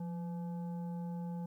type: tone with frequency modulation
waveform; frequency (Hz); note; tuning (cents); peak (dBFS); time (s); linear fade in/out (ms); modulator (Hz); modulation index
sine; 174.61; F3; 0; -37; 0-1.46; 5; 679; 0.39
effects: 12-bit